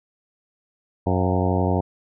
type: harmonic tone with a mistuned harmonic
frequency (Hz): 91.7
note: F#2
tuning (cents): -15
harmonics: 1 / 2 / 3 / 4 / 5 / 6 / 7 / 8 / 9 / 10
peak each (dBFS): -22 / -25 / -27 / -28 / -29 / -30 / -30 / -31 / -32 / -32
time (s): 1.06-1.81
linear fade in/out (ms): 10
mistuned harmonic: 7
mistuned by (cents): +61
effects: none